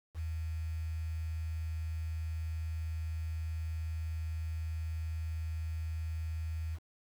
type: tone with quantisation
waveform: sine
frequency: 80.4 Hz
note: E2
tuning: 43 cents flat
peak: -34 dBFS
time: 0.14-6.79 s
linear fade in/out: 50 ms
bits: 9
effects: none